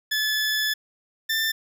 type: tone pair in turn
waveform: 20% pulse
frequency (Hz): 1727 / 1781.7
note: A6 / A6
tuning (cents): -33 / +21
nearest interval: minor second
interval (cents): 54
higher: second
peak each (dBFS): -17 / -17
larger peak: neither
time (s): 0.11-0.74 / 1.29-1.52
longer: first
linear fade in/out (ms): 10
effects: none